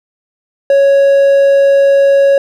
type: tone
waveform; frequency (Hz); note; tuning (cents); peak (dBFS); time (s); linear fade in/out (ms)
triangle; 554.4; C#5; 0; -3; 0.7-2.38; 2
effects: none